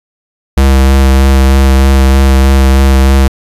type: tone with vibrato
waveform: square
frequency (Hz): 67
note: C2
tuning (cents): +42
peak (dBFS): -4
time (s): 0.57-3.28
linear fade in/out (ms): 5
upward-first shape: sine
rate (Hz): 3.2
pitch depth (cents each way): 16
effects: resampled to 32000 Hz